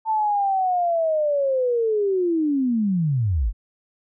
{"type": "linear sweep", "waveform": "sine", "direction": "down", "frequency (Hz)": [891, 40.1], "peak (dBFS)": -18, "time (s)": [0.05, 3.53], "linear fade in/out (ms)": 50, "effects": []}